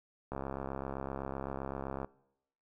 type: click train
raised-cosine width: 1 ms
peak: -24 dBFS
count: 118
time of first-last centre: 0.32-2.046 s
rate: 67.8 Hz
effects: noise-tail reverb RT60 0.8 s tail -22 dB re dry